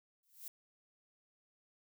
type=noise with exponential growth; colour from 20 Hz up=violet; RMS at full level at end=-43 dBFS; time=0.23-0.48 s; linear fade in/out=1 ms; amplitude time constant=54 ms; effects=none